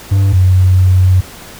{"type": "tone pair in turn", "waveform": ["triangle", "sine"], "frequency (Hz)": [98, 92.5], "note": ["G2", "F#2"], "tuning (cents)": [0, 0], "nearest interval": "minor second", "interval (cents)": 100, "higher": "first", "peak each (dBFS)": -5, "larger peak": "neither", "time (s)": [[0.11, 0.33], [0.33, 1.21]], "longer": "second", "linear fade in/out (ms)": 10, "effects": ["pink hiss -33 dBFS RMS until 1.59 s"]}